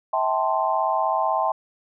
sine chord, A minor seventh, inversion second, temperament equal with one note detuned, 647.9 / 784 / 880 / 1046.5 Hz, E5 / G5 / A5 / C6, -30 / 0 / 0 / 0 cents, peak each -25 dBFS, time 0.13-1.52 s, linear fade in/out 5 ms, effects none

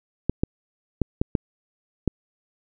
clicks, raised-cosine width 3 ms, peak -7 dBFS, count 6, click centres 0.296 / 0.435 / 1.017 / 1.215 / 1.352 / 2.077 s, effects none

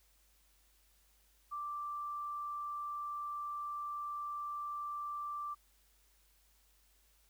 sine tone, 1174.7 Hz, D6, in tune, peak -38 dBFS, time 1.51-5.55 s, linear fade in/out 20 ms, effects added 50 Hz sine -70 dBFS peak until 7.29 s + white hiss -71 dBFS RMS until 7.29 s

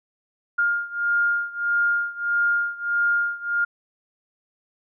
sine beating tone pair, 1410 / 1411.6 Hz, F6 / F6, +16 / +18 cents, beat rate 1.6 Hz, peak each -22 / -24 dBFS, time 0.58-3.65 s, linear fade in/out 10 ms, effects none

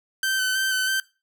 sawtooth tone with vibrato, 1537 Hz, G6, 35 cents flat, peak -18 dBFS, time 0.23-1 s, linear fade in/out 2 ms, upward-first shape square, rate 3.1 Hz, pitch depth 18 cents each way, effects noise-tail reverb RT60 0.3 s tail -21 dB re dry

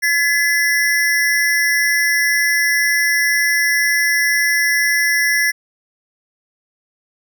square ring-modulated tone, 1861 Hz, A#6, 3 cents flat, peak -11 dBFS, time 0.02-5.52 s, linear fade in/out 20 ms, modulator 151 Hz, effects none

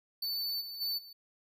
square tone with level steps, 4506 Hz, C#8, 28 cents sharp, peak -33 / -41 / -32 / -49 dBFS, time 0.22-1.13 s, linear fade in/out 5 ms, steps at 0.6 / 0.8 / 0.97 s, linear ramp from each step 20 ms, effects none

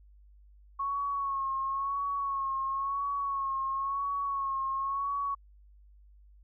sine tone with vibrato, 1100 Hz, C#6, 14 cents flat, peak -29 dBFS, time 0.79-5.35 s, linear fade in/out 10 ms, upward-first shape sine, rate 0.97 Hz, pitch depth 40 cents each way, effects added 50 Hz sine -54 dBFS peak until 6.43 s

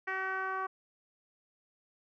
10% pulse tone with low-pass filter sweep, 380 Hz, F#4, 46 cents sharp, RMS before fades -35 dBFS, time 0.07-0.67 s, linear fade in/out 10 ms, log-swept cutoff 1900 to 1200 Hz, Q 3.2, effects none

